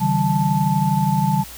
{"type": "tone cluster", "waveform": "sine", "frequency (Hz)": [140.1, 159.5, 192.3, 876], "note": ["C#3", "D#3", "G3", "A5"], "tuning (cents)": [19, 43, -33, -8], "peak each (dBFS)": -21, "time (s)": [0, 1.44], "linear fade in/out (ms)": 20, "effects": ["added 60 Hz sine -42 dBFS peak until 1.57 s", "white hiss -38 dBFS RMS until 1.57 s"]}